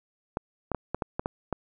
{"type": "clicks", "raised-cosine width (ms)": 1, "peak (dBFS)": -14, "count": 8, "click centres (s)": [0.371, 0.717, 0.747, 0.946, 1.022, 1.195, 1.259, 1.527], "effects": []}